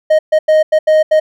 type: tone bursts at uneven times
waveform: triangle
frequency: 622.3 Hz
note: D#5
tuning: in tune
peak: -4 dBFS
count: 6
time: 0.1-0.19 / 0.32-0.39 / 0.48-0.63 / 0.72-0.79 / 0.87-1.03 / 1.11-1.2 s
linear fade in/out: 10 ms
effects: none